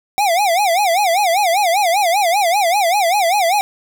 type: tone with vibrato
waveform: square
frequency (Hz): 746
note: F#5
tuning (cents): +14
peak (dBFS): -13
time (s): 0.18-3.61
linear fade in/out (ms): 0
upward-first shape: sine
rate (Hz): 5.1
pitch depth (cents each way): 210
effects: none